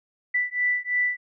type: beating tone pair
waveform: sine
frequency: 1975.5 / 1978.5 Hz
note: B6 / B6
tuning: 0 / +3 cents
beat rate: 3 Hz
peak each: -25 / -25 dBFS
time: 0.34-1.17 s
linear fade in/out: 10 ms
effects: none